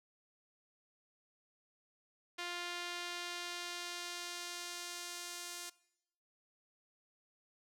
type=tone with band-pass filter sweep; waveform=sawtooth; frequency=350.3 Hz; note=F4; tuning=5 cents sharp; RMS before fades=-44 dBFS; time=2.38-5.7 s; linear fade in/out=10 ms; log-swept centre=3000 to 7500 Hz; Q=0.87; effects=noise-tail reverb RT60 0.8 s tail -21 dB re dry